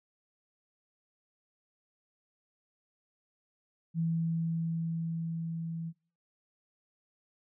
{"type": "tone with level ramp", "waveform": "sine", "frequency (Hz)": 164.81, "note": "E3", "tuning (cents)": 0, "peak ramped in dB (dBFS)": [-27, -35], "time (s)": [3.94, 5.93], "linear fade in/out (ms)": 50, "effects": ["noise-tail reverb RT60 0.5 s tail -24 dB re dry"]}